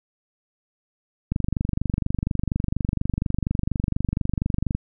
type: click train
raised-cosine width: 5 ms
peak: -10 dBFS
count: 84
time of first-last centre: 1.32-4.75 s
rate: 24.2 Hz
effects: none